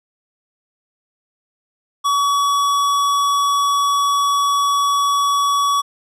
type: tone with hard clipping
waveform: sine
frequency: 1133 Hz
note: C#6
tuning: 37 cents sharp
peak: -16 dBFS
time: 2.04-5.82 s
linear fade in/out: 20 ms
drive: 15 dB
effects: none